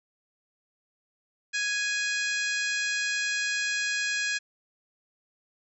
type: harmonic tone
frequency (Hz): 830.6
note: G#5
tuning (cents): 0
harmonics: 2 / 3 / 4 / 5 / 6 / 7 / 8 / 9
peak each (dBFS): -29 / -32 / -38 / -37 / -39 / -40 / -41 / -39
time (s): 1.53-4.39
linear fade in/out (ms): 20
effects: none